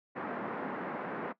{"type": "band-pass noise", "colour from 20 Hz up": "pink", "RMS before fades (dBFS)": -38, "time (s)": [0.15, 1.33], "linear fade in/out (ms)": 20, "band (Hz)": [200, 1700], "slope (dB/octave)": 24, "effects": ["noise-tail reverb RT60 0.1 s tail -18 dB re dry"]}